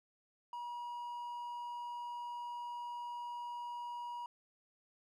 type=tone; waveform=triangle; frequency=960 Hz; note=B5; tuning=49 cents flat; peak=-39 dBFS; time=0.53-4.26 s; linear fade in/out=2 ms; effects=none